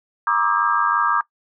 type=tone cluster; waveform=sine; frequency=947 / 1108 / 1194 / 1297 / 1612 Hz; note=A#5 / C#6 / D6 / E6 / G6; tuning=+27 / -1 / +28 / -28 / +48 cents; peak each=-22 / -25 / -19 / -24 / -24 dBFS; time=0.27-1.21 s; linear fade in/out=2 ms; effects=noise-tail reverb RT60 0.1 s tail -21 dB re dry